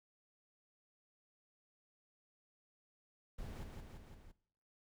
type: noise with echo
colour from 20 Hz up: brown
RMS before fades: -45 dBFS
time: 3.38-3.64 s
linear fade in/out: 10 ms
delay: 170 ms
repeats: 4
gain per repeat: -3 dB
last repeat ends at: 4.32 s
effects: noise-tail reverb RT60 0.6 s tail -19 dB re dry